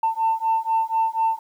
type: beating tone pair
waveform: sine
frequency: 894 / 898.1 Hz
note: A5 / A5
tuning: +27 / +35 cents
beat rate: 4.1 Hz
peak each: -21 dBFS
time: 0.03-1.39 s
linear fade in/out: 5 ms
effects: tanh soft clip ceiling -13 dBFS + 9-bit